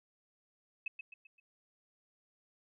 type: tone with echo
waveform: sine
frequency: 2585 Hz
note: E7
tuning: 34 cents flat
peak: -34 dBFS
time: 0.86-0.88 s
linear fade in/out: 5 ms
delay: 130 ms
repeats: 4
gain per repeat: -7 dB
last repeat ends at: 1.4 s
effects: none